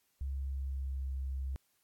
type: tone with pitch glide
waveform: sine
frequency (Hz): 68 to 66.68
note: C#2 to C2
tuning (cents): -33 to +33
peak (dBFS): -34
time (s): 0.21-1.56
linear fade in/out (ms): 0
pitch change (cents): -34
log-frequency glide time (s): 0.32-1.09
effects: white hiss -75 dBFS RMS until 1.83 s + AAC 64 kbps